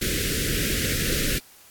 pink band-stop noise, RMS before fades -25 dBFS, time 0.01-1.39 s, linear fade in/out 10 ms, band 520 to 1500 Hz, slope 48 dB/octave, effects white hiss -51 dBFS RMS until 1.7 s + AAC 64 kbps

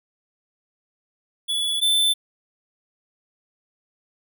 square tone pair in turn, 3423 / 3531 Hz, A7 / A7, -48 / +5 cents, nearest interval minor second, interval 53 cents, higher second, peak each -22 / -17 dBFS, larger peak second, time 1.48-1.81 / 1.81-2.14 s, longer neither, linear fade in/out 20 ms, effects none

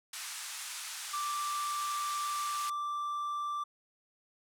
white band-pass noise, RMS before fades -42 dBFS, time 0.13-2.7 s, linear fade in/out 5 ms, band 960 to 10000 Hz, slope 24 dB/octave
triangle tone, 1174.7 Hz, D6, in tune, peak -31 dBFS, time 1.13-3.64 s, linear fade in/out 10 ms
effects none

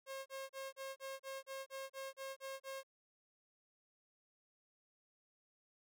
sawtooth tone bursts, 538 Hz, C5, 48 cents sharp, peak -40 dBFS, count 12, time 0.06-2.834 s, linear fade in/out 50 ms, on 200 ms, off 34 ms, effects none

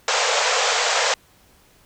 pink band-pass noise, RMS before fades -20 dBFS, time 0.08-1.14 s, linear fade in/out 2 ms, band 450 to 7700 Hz, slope 96 dB/octave, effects pink hiss -55 dBFS RMS until 1.85 s

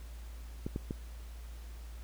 clicks, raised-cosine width 3 ms, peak -22 dBFS, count 3, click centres 0.665 / 0.761 / 0.909 s, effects added 57 Hz sine -43 dBFS peak until 2.03 s + pink hiss -58 dBFS RMS until 2.03 s

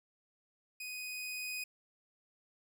sawtooth tone with level ramp, 2496 Hz, D#7, 5 cents sharp, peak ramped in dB -38 to -34 dBFS, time 0.8-1.64 s, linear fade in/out 5 ms, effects none

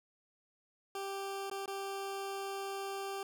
20% pulse tone with dropouts, 392.4 Hz, G4, 2 cents sharp, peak -33 dBFS, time 0.95-3.23 s, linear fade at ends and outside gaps 2 ms, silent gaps 1.499-1.513 / 1.659-1.678 s, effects none

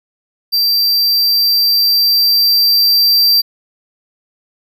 square tone with level ramp, 4699 Hz, D8, in tune, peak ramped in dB -11 to -8 dBFS, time 0.52-3.42 s, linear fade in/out 20 ms, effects none

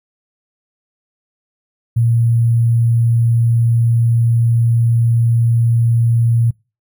sine tone with sample-and-hold, 116.54 Hz, A#2, in tune, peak -10 dBFS, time 1.96-6.51 s, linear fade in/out 10 ms, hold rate 11025 Hz, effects noise-tail reverb RT60 0.3 s tail -26 dB re dry

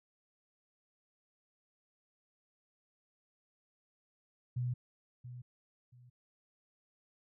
sine tone with echo, 123.47 Hz, B2, in tune, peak -32 dBFS, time 4.56-4.74 s, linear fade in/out 10 ms, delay 680 ms, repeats 2, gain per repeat -12 dB, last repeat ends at 6.1 s, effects none

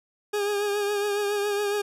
40% pulse tone with vibrato, 409.6 Hz, G#4, 24 cents flat, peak -23 dBFS, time 0.33-1.82 s, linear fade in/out 10 ms, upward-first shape triangle, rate 7.2 Hz, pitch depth 41 cents each way, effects resampled to 32000 Hz + 10-bit

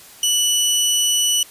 20% pulse tone, 2960 Hz, F#7, in tune, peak -10 dBFS, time 0.23-1.43 s, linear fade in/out 2 ms, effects white hiss -43 dBFS RMS until 1.5 s + resampled to 32000 Hz

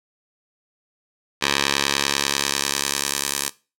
10% pulse tone with band-pass filter sweep, 70.1 Hz, C#2, 20 cents sharp, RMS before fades -23 dBFS, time 1.41-3.5 s, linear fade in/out 20 ms, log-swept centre 3500 to 8900 Hz, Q 0.84, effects noise-tail reverb RT60 0.3 s tail -19 dB re dry

